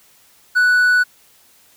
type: tone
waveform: triangle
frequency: 1481 Hz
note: F#6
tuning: 1 cent sharp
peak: -9 dBFS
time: 0.55-1.04 s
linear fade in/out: 20 ms
effects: white hiss -52 dBFS RMS until 1.76 s